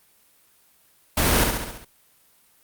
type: noise with echo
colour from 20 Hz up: pink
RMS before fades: -20 dBFS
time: 1.17-1.44 s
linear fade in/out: 5 ms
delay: 68 ms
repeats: 6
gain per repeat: -4 dB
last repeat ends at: 1.848 s
effects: white hiss -59 dBFS RMS until 2.63 s + Opus 32 kbps